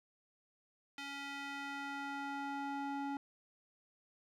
square tone with band-pass filter sweep, 280 Hz, C#4, 18 cents sharp, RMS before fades -42 dBFS, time 0.98-3.17 s, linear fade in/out 2 ms, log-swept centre 2700 to 650 Hz, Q 1.1, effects none

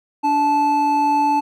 triangle tone pair together, 291.2 / 872 Hz, D4 / A5, -15 / -16 cents, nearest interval octave + perfect fifth, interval 1899 cents, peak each -20 / -13 dBFS, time 0.23-1.41 s, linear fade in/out 20 ms, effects none

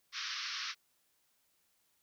white band-pass noise, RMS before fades -40 dBFS, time 0.12-0.75 s, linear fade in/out 50 ms, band 1100 to 5800 Hz, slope 96 dB/octave, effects white hiss -75 dBFS RMS until 2.02 s

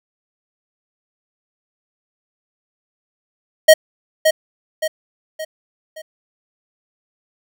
square tone with echo, 629 Hz, D#5, 19 cents sharp, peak -4 dBFS, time 3.68-3.74 s, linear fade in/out 10 ms, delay 570 ms, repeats 4, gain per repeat -7 dB, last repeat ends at 6.02 s, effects none

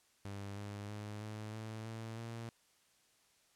sawtooth tone with pitch steps, 100 / 102.4 / 104.85 / 107.36 / 109.94 / 112.57 / 115.27 Hz, G2 / G#2 / G#2 / A2 / A2 / A2 / A#2, +35 / -24 / +17 / -42 / -1 / +40 / -19 cents, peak -39 dBFS, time 0.25-2.49 s, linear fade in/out 0 ms, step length 320 ms, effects white hiss -71 dBFS RMS until 3.55 s + low-pass 10000 Hz 12 dB/octave

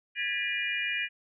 sine tone cluster, 1656 / 1763 / 1963 / 2409 / 2885 Hz, G#6 / A6 / B6 / D7 / F#7, -5 / +3 / -11 / +43 / -44 cents, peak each -37 / -38 / -36 / -31 / -36 dBFS, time 0.15-1.09 s, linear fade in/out 50 ms, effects none

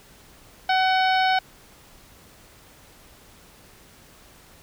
harmonic tone with a mistuned harmonic, 752 Hz, F#5, 28 cents sharp, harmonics 1 / 2 / 3 / 4 / 5 / 6 / 7, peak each -19 / -25 / -29 / -31 / -33 / -35 / -36 dBFS, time 0.69-1.39 s, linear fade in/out 5 ms, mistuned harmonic 6, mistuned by -64 cents, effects pink hiss -51 dBFS RMS until 4.62 s

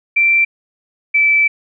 sine tone pair in turn, 2349 / 2317 Hz, D7 / D7, 0 / -24 cents, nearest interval unison, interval 24 cents, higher first, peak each -9 dBFS, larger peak neither, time 0.16-0.45 / 1.14-1.48 s, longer second, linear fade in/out 10 ms, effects none

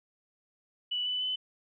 sine tone with pitch steps, 2959 / 2990 / 3021 Hz, F#7 / F#7 / F#7, -1 / +17 / +35 cents, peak -29 dBFS, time 0.91-1.36 s, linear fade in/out 10 ms, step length 150 ms, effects none

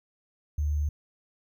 sine tone with sample-and-hold, 74.3 Hz, D2, 21 cents sharp, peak -24 dBFS, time 0.58-0.89 s, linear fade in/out 5 ms, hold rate 6300 Hz, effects none

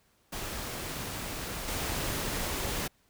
pink noise with level steps, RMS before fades -37 / -33 dBFS, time 0.32-2.88 s, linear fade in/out 10 ms, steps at 1.68 s, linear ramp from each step 2 ms, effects pink hiss -68 dBFS RMS until 3.09 s

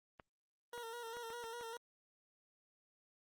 clicks, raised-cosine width 0.5 ms, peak -37 dBFS, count 6, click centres 0.198 / 0.778 / 1.169 / 1.303 / 1.44 / 1.611 s
20% pulse tone with vibrato, 466.8 Hz, A#4, 2 cents sharp, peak -40 dBFS, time 0.73-1.77 s, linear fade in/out 2 ms, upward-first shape square, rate 5 Hz, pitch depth 42 cents each way
effects Opus 32 kbps

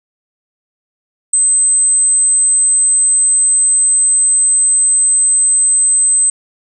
sine tone, 8190 Hz, C9, 38 cents flat, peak -8 dBFS, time 1.33-6.3 s, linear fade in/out 5 ms, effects none

